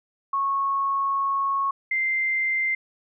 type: tone pair in turn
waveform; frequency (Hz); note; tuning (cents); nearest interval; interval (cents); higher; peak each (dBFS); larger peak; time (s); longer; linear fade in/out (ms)
sine; 1100 / 2087; C#6 / C7; -14 / -5; major seventh; 1109; second; -21 / -21; neither; 0.33-1.71 / 1.91-2.75; first; 5
effects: none